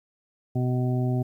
harmonic tone, 125.6 Hz, B2, 30 cents sharp, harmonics 1 / 2 / 3 / 5 / 6, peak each -23 / -29 / -33 / -37 / -39 dBFS, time 0.55-1.23 s, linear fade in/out 10 ms, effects 10-bit

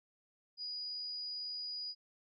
sine tone, 4911 Hz, D#8, 23 cents flat, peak -39 dBFS, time 0.57-1.95 s, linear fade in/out 50 ms, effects none

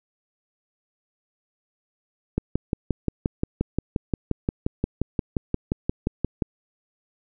click train, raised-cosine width 3 ms, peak -9 dBFS, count 24, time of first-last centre 2.38-6.422 s, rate 5.69 Hz, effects none

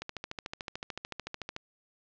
click train, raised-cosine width 0.2 ms, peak -19 dBFS, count 22, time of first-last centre 0.02-1.564 s, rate 13.6 Hz, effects low-pass 5000 Hz 12 dB/octave

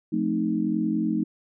sine chord, F dominant seventh, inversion none, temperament equal with one note detuned, 176.64 / 220 / 261.6 / 311.1 Hz, F3 / A3 / C4 / Eb4, +20 / 0 / 0 / 0 cents, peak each -30 / -26 / -31 / -26 dBFS, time 0.12-1.24 s, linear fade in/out 10 ms, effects none

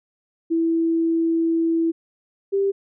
sine tone pair in turn, 329.6 / 394.5 Hz, E4 / G4, 0 / +11 cents, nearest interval minor third, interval 311 cents, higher second, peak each -17 dBFS, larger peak neither, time 0.5-1.92 / 2.52-2.72 s, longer first, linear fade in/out 20 ms, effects none

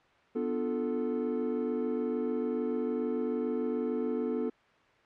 triangle chord, B half-diminished seventh, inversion none, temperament equal, 246.9 / 293.7 / 349.2 / 440 Hz, B3 / D4 / F4 / A4, 0 / 0 / 0 / 0 cents, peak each -31 / -36 / -36 / -31 dBFS, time 0.35-4.5 s, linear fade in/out 10 ms, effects white hiss -62 dBFS RMS until 5.05 s + low-pass 2000 Hz 12 dB/octave

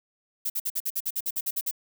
violet noise bursts, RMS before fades -28 dBFS, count 13, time 0.45-1.712 s, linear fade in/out 10 ms, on 50 ms, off 51 ms, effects none

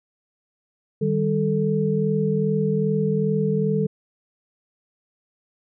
sine tone cluster, 154 / 196.5 / 438.1 Hz, D#3 / G3 / A4, -17 / +4 / -7 cents, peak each -23 dBFS, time 1.01-3.87 s, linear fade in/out 10 ms, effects none

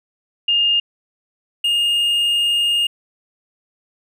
sine / triangle tone pair in turn, 2826 / 2836 Hz, F7 / F7, +20 / +26 cents, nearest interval unison, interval 6 cents, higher second, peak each -13 dBFS, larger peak neither, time 0.48-0.8 / 1.64-2.87 s, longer second, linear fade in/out 5 ms, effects none

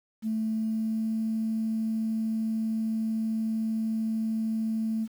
sine tone with pitch glide, 220 to 221.7 Hz, A3 to A3, 0 to +13 cents, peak -25 dBFS, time 0.22-5.08 s, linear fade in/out 50 ms, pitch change +13 cents, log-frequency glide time 0.46-1.18 s, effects tanh soft clip ceiling -21 dBFS + 9-bit

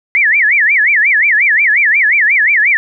sine tone with vibrato, 2000 Hz, B6, 21 cents sharp, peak -7 dBFS, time 0.15-2.77 s, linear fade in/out 0 ms, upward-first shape sine, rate 5.6 Hz, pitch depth 300 cents each way, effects none

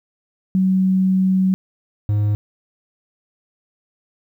sine / triangle tone pair in turn, 188.2 / 104.29 Hz, F#3 / G#2, +30 / +8 cents, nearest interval minor seventh, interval 1022 cents, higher first, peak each -13 dBFS, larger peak neither, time 0.55-1.54 / 2.09-2.35 s, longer first, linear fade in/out 0 ms, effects 9-bit

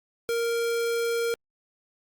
square tone, 465.8 Hz, A#4, 1 cent flat, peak -25 dBFS, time 0.29-1.34 s, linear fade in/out 0 ms, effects Opus 48 kbps

